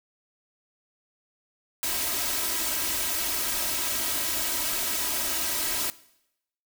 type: noise with comb filter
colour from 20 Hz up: white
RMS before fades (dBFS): -28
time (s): 1.83-5.9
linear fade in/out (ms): 0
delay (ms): 3.1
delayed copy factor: +0.9
effects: noise-tail reverb RT60 0.8 s tail -19 dB re dry